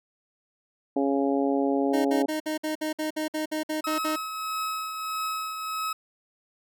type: harmonic tone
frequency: 138.59 Hz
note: C#3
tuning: in tune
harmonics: 2 / 3 / 4 / 5 / 6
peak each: -24 / -28 / -30 / -32 / -34 dBFS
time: 0.96-2.26 s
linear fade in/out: 5 ms
type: tone bursts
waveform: 25% pulse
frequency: 309.7 Hz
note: D#4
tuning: 8 cents flat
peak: -23 dBFS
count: 13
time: 1.93-4.162 s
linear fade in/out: 10 ms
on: 120 ms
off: 56 ms
type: tone with tremolo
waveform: 40% pulse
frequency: 1283 Hz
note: E6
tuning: 47 cents flat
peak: -26 dBFS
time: 3.84-5.93 s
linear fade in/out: 5 ms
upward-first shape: triangle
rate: 1.6 Hz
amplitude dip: 50%
effects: none